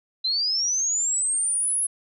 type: linear sweep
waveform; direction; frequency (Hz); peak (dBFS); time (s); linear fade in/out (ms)
sine; up; 3990 to 10740; -21; 0.24-1.87; 10
effects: none